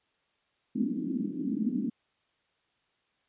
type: band-pass noise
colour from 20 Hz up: white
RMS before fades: -31 dBFS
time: 0.75-1.9 s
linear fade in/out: 10 ms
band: 200 to 290 Hz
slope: 48 dB/octave
effects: white hiss -73 dBFS RMS until 3.28 s + resampled to 8000 Hz